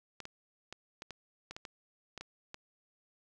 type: clicks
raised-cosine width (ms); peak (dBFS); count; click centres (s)
0.2; -26; 11; 0.203 / 0.254 / 0.726 / 1.021 / 1.107 / 1.51 / 1.565 / 1.652 / 2.177 / 2.21 / 2.544
effects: none